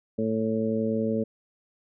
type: harmonic tone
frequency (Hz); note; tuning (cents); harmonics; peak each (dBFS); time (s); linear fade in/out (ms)
110.9; A2; +14; 1 / 2 / 3 / 4 / 5; -36 / -26 / -35 / -29 / -32; 0.18-1.24; 10
effects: none